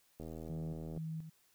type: click train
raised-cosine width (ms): 2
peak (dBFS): -33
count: 63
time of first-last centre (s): 0.2-0.975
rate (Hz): 80
type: tone with tremolo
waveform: sine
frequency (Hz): 159.7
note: D#3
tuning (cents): +45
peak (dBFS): -38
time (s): 0.49-1.3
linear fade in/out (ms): 10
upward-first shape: square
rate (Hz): 2.1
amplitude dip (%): 60
effects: white hiss -71 dBFS RMS until 1.54 s